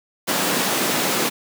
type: high-pass noise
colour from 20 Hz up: pink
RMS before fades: -21 dBFS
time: 0.27-1.3 s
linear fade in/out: 20 ms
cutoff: 180 Hz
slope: 24 dB/octave
effects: none